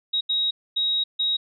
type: tone bursts at uneven times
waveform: sine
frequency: 3800 Hz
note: A#7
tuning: 33 cents sharp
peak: -20 dBFS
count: 4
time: 0.13-0.21 / 0.29-0.51 / 0.76-1.04 / 1.19-1.37 s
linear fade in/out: 10 ms
effects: none